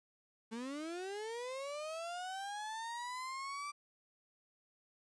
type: linear sweep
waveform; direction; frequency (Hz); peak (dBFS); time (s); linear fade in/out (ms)
35% pulse; up; 217.9 to 1174.7; -39; 0.51-3.72; 20
effects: resampled to 22050 Hz + 12-bit